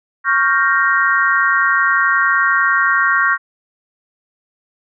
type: chord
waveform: sine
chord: G half-diminished seventh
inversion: second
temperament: equal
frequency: 1108.7 / 1396.9 / 1568 / 1864.7 Hz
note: Db6 / F6 / G6 / Bb6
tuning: 0 / 0 / 0 / 0 cents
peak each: -17 dBFS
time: 0.24-3.38 s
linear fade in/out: 50 ms
effects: none